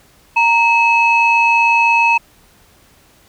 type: tone pair together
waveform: sine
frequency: 929 / 2583 Hz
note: A#5 / E7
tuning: -6 / -36 cents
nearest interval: octave + tritone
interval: 1770 cents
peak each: -11 dBFS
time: 0.36-2.18 s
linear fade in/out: 10 ms
effects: tanh soft clip ceiling -3 dBFS + pink hiss -50 dBFS RMS until 3.28 s